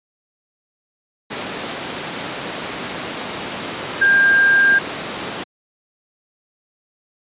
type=tone in noise; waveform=sine; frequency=1600 Hz; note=G6; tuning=35 cents sharp; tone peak=-10 dBFS; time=4.01-4.79 s; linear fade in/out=10 ms; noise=pink; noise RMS=-25 dBFS; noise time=1.3-5.44 s; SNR=+12 dB; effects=high-pass 200 Hz 12 dB/octave + resampled to 8000 Hz